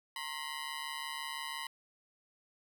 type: ring-modulated tone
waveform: 15% pulse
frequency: 995 Hz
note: B5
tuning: 13 cents sharp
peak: -29 dBFS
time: 0.16-1.67 s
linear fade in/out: 2 ms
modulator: 72.9 Hz
effects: none